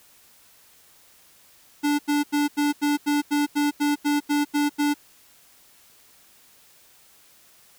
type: tone bursts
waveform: square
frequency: 291.9 Hz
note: D4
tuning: 10 cents flat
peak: -20 dBFS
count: 13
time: 1.83-4.942 s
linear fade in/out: 20 ms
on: 160 ms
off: 86 ms
effects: white hiss -55 dBFS RMS until 7.78 s